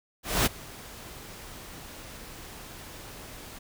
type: noise with ADSR envelope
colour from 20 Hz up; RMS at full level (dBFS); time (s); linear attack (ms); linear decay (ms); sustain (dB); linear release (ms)
pink; -22; 0.23-3.59; 230; 19; -22; 11
effects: none